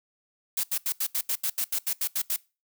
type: noise bursts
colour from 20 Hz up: blue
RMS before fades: -27 dBFS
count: 13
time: 0.57-2.363 s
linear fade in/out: 5 ms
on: 65 ms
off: 79 ms
effects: noise-tail reverb RT60 0.3 s tail -23 dB re dry